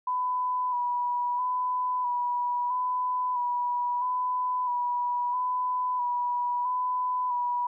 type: tone with vibrato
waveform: sine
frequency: 987.8 Hz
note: B5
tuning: in tune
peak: -25 dBFS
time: 0.07-7.67 s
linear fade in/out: 5 ms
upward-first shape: square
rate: 0.76 Hz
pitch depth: 23 cents each way
effects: none